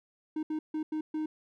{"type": "tone bursts at uneven times", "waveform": "triangle", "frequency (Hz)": 310, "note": "D#4", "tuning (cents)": -6, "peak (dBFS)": -28, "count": 5, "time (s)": [[0.36, 0.43], [0.5, 0.59], [0.74, 0.83], [0.92, 1.01], [1.14, 1.26]], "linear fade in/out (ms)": 5, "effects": []}